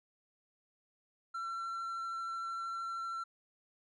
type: tone with vibrato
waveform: triangle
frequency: 1353 Hz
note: E6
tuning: 45 cents sharp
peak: -35 dBFS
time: 1.34-3.24 s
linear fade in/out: 10 ms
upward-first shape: triangle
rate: 13 Hz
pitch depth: 12 cents each way
effects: resampled to 22050 Hz